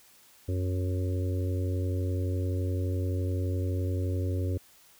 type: harmonic tone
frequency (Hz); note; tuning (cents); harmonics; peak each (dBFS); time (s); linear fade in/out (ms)
91.7; F#2; -15; 1 / 3 / 4 / 5 / 6; -27 / -37 / -39 / -41 / -43; 0.48-4.58; 10
effects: white hiss -58 dBFS RMS until 4.99 s